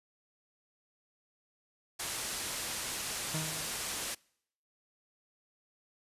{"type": "low-pass noise", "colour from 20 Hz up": "white", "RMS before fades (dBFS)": -38, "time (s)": [1.99, 4.15], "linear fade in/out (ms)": 10, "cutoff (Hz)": 11000, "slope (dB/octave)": 24}
{"type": "tone with exponential decay", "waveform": "40% pulse", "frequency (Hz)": 157, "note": "D#3", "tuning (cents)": 16, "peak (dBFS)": -31, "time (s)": [3.34, 3.9], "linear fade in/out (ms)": 5, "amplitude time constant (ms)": 120}
{"effects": ["noise-tail reverb RT60 0.7 s tail -26 dB re dry", "resampled to 32000 Hz"]}